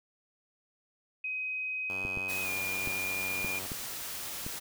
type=tone with pitch glide; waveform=sine; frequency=2520 to 2413 Hz; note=D#7 to D7; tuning=+21 to +46 cents; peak=-32 dBFS; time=1.24-3.59 s; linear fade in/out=5 ms; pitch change=-75 cents; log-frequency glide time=2.43-2.5 s
type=tone; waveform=5% pulse; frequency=94.8 Hz; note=F#2; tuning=43 cents sharp; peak=-31 dBFS; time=1.89-3.67 s; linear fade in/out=10 ms
type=clicks; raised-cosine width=3 ms; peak=-25 dBFS; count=6; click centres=2.051 / 2.173 / 2.874 / 3.446 / 3.718 / 4.465 s
type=noise; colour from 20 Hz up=white; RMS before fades=-39 dBFS; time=2.28-4.6 s; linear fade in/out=20 ms
effects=none